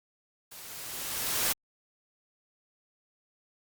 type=noise with level ramp; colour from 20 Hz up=white; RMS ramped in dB=-47 to -26 dBFS; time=0.51-1.53 s; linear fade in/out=10 ms; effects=Opus 48 kbps